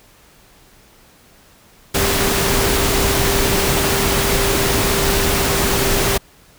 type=tone in noise; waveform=sine; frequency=395.1 Hz; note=G4; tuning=14 cents sharp; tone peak=-22 dBFS; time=1.94-6.18 s; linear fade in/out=10 ms; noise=pink; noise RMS=-17 dBFS; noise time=1.94-6.18 s; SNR=-8 dB; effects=pink hiss -49 dBFS RMS until 6.58 s